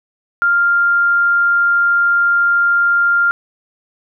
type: tone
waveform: sine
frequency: 1396.9 Hz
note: F6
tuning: in tune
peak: -10 dBFS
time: 0.42-3.31 s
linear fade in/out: 0 ms
effects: none